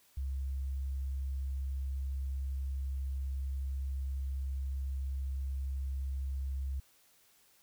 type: tone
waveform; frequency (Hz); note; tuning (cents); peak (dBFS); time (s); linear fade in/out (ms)
sine; 67.3; C2; +49; -33; 0.17-6.8; 5
effects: white hiss -66 dBFS RMS until 7.62 s